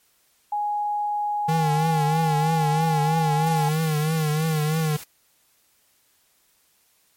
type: tone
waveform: sine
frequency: 830.6 Hz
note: G#5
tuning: in tune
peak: -22 dBFS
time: 0.52-3.69 s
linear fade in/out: 5 ms
type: tone with vibrato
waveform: square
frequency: 155.8 Hz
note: D#3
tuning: 3 cents sharp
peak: -21 dBFS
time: 1.48-4.97 s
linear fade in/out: 10 ms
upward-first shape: triangle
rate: 3.1 Hz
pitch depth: 78 cents each way
type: noise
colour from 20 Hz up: white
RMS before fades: -39 dBFS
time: 3.46-5.04 s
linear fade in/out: 5 ms
effects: white hiss -63 dBFS RMS until 7.16 s + MP3 64 kbps